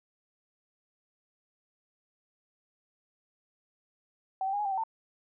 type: tone with pitch steps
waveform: sine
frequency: 763 / 777 / 816 / 837 / 787 / 766 / 896 Hz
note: G5 / G5 / G#5 / G#5 / G5 / G5 / A5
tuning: -47 / -16 / -31 / +13 / +7 / -40 / +31 cents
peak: -28 dBFS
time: 4.41-4.837 s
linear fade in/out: 2 ms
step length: 61 ms
effects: none